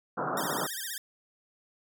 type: band-pass noise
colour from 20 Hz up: white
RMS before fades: -32 dBFS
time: 0.17-0.67 s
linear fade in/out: 10 ms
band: 130 to 1500 Hz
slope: 96 dB/octave
type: tone with vibrato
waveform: 5% pulse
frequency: 1711 Hz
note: A6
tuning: 49 cents flat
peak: -24 dBFS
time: 0.37-0.98 s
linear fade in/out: 2 ms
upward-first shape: sine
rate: 15 Hz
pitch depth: 180 cents each way
effects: none